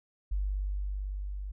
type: tone with level ramp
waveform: sine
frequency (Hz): 49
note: G1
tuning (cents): 0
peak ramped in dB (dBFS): -27 to -35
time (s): 0.31-1.52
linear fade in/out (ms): 10
effects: none